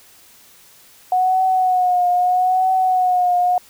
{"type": "tone with vibrato", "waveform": "sine", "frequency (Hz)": 733, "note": "F#5", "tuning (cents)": -16, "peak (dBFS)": -13, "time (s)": [1.12, 3.58], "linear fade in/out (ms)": 2, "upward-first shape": "triangle", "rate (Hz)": 0.78, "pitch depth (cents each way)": 51, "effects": ["white hiss -48 dBFS RMS until 3.69 s"]}